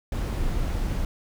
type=noise; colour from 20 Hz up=brown; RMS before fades=-26 dBFS; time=0.12-1.05 s; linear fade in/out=2 ms; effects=none